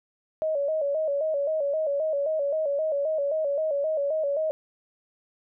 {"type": "tone with vibrato", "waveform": "sine", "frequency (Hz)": 596, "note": "D5", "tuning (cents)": 25, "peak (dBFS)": -23, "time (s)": [0.42, 4.51], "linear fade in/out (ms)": 0, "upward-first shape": "square", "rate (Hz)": 3.8, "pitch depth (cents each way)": 94, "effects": []}